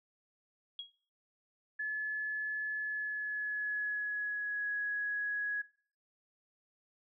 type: tone with exponential decay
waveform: sine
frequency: 3300 Hz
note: G#7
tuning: 12 cents flat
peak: -36 dBFS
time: 0.79-0.94 s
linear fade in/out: 2 ms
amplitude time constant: 31 ms
type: tone with pitch glide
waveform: sine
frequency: 1717 to 1672 Hz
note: A6 to G#6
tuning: -43 to +11 cents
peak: -33 dBFS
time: 1.79-5.62 s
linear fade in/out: 10 ms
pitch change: -46 cents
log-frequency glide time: 2.73-4.69 s
effects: noise-tail reverb RT60 0.5 s tail -20 dB re dry